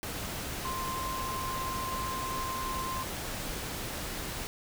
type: tone in noise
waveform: sine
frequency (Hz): 1046.5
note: C6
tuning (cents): 0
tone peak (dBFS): -34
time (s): 0.65-3.03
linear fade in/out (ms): 0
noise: pink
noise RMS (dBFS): -37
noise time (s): 0.03-4.47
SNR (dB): 0
effects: none

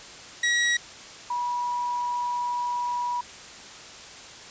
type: tone pair in turn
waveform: sawtooth / sine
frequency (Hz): 1913 / 971.8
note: A#6 / B5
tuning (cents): +44 / -28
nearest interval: octave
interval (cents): 1172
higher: first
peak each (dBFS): -17 / -25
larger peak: first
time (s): 0.43-0.77 / 1.3-3.21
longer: second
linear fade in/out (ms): 5
effects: white hiss -43 dBFS RMS until 4.5 s + resampled to 16000 Hz

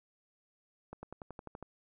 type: accelerating click train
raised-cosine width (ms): 1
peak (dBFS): -30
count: 9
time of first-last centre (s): 0.93-1.627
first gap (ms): 100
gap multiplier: 0.96
effects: none

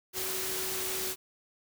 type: tone in noise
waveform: sine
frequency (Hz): 376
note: F#4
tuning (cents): +28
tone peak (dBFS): -40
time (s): 0.13-1.16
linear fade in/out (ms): 50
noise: white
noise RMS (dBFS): -34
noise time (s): 0.13-1.16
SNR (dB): -9
effects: none

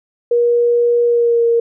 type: tone with pitch glide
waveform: sine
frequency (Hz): 476.6 to 466.3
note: A#4 to A#4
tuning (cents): +38 to +1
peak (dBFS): -10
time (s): 0.31-1.6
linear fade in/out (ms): 5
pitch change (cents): -37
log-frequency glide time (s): 1.04-1.45
effects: none

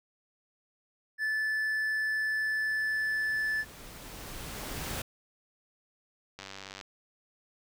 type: tone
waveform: triangle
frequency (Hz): 1744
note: A6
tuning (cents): -16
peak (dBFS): -26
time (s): 1.18-3.65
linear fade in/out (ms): 50
type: noise with exponential growth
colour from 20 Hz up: pink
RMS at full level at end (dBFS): -35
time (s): 1.29-5.02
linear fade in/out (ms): 5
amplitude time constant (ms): 810
type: click train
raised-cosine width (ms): 0.2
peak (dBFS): -25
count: 42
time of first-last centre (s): 6.39-6.812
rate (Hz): 97.2
effects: none

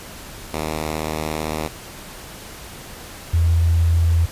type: tone pair in turn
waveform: 5% pulse / sine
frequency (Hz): 77.78 / 83.51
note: D#2 / E2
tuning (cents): 0 / +23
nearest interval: minor second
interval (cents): 123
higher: second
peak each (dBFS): -12 / -13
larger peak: first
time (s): 0.53-1.68 / 3.33-4.26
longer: first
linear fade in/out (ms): 10
effects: pink hiss -37 dBFS RMS until 4.31 s + resampled to 32000 Hz

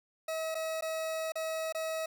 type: tone with dropouts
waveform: 40% pulse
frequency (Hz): 641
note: E5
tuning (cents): -49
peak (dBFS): -32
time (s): 0.28-2.06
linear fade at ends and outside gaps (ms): 5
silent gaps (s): 0.546-0.551 / 0.81-0.822 / 1.321-1.355 / 1.725-1.747
effects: none

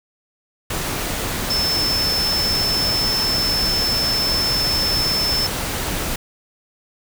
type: tone in noise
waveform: sine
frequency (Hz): 5280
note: E8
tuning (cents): +2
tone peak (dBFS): -18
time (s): 1.5-5.47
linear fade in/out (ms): 5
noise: pink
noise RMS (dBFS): -24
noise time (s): 0.7-6.16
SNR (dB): +3
effects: none

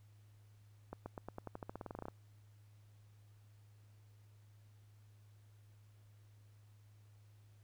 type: accelerating click train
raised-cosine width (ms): 1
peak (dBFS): -30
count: 18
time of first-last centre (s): 0.93-2.084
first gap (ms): 130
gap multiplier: 0.91
effects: added 104 Hz sine -60 dBFS peak until 7.63 s + pink hiss -75 dBFS RMS until 7.63 s

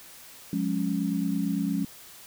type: chord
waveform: sine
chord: Db major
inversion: first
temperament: equal with one note detuned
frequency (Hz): 179.01 / 207.7 / 277.2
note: F3 / Ab3 / Db4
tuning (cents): +43 / 0 / 0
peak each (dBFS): -29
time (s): 0.53-1.85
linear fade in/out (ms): 2
effects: white hiss -48 dBFS RMS until 2.26 s

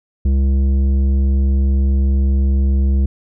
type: tone with tanh clipping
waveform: sine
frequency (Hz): 67.6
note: C#2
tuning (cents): -43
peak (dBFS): -13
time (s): 0.25-3.06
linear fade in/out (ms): 5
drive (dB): 10
effects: none

